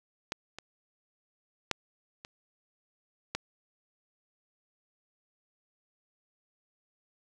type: clicks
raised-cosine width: 0.2 ms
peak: -15 / -24 / -10 / -26 / -14 dBFS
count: 5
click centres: 0.321 / 0.586 / 1.713 / 2.249 / 3.35 s
effects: none